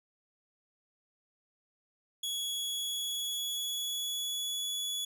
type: tone with pitch glide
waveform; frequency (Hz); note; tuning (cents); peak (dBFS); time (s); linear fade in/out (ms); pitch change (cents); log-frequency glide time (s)
sawtooth; 3357 to 3400; G#7 to G#7; +18 to +40; -30; 2.23-5.05; 5; +22; 2.55-4.67
effects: none

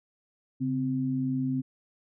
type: tone pair together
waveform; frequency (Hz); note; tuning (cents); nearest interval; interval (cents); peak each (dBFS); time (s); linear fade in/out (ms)
sine; 137.4 / 259.7; C#3 / C4; -15 / -13; major seventh; 1102; -31 / -27; 0.6-1.62; 20
effects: none

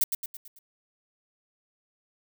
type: noise with echo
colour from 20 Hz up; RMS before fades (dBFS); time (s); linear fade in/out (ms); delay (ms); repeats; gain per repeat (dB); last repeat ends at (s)
violet; -22; 0.01-0.04; 5; 110; 5; -6; 0.59
effects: none

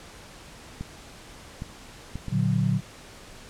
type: clicks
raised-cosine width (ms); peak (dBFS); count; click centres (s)
5; -20; 4; 0.81 / 1.621 / 2.156 / 2.283
type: chord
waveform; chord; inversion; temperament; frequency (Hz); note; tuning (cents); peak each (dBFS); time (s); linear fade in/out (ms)
sine; Bb augmented; none; equal; 116.54 / 146.83 / 185; Bb2 / D3 / F#3; 0 / 0 / 0; -25; 2.3-2.81; 50
effects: pink hiss -46 dBFS RMS until 3.49 s + low-pass 9000 Hz 12 dB/octave

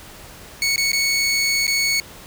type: tone with dropouts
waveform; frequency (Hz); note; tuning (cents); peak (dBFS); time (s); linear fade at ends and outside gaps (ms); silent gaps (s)
20% pulse; 2217; C#7; 0; -12; 0.62-2; 1; 0.76-0.779 / 0.918-0.931 / 1.668-1.678
effects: pink hiss -41 dBFS RMS until 2.26 s

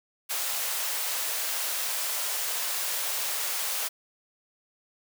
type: high-pass noise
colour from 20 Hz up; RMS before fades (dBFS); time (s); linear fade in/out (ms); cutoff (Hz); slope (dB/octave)
white; -30; 0.29-3.89; 20; 500; 24
effects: none

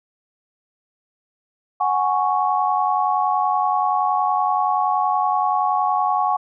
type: chord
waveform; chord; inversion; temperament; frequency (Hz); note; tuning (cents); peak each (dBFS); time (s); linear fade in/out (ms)
sine; F# suspended second; none; equal; 740 / 830.6 / 1108.7; F#5 / G#5 / C#6; 0 / 0 / 0; -21; 1.8-6.37; 10
effects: none

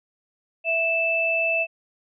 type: tone pair together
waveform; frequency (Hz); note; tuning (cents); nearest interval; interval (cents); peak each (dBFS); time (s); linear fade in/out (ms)
sine; 659.3 / 2637; E5 / E7; 0 / 0; 2 octaves; 2400; -25 / -21; 0.64-1.67; 50
effects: none

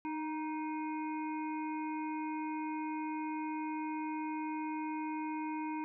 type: harmonic tone with a mistuned harmonic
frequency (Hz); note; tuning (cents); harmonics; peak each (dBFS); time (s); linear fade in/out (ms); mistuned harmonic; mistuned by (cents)
308.6; D#4; -14; 1 / 3 / 5 / 7 / 8; -37 / -40 / -55 / -52 / -51; 0.05-5.84; 0; 3; +29
effects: none

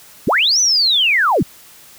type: linear two-way sweep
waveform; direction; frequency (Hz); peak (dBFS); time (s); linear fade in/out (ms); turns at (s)
sine; up then down; 91.6 to 6100 to 91.6; -11; 0.27-1.43; 5; 0.6
effects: white hiss -43 dBFS RMS until 1.98 s

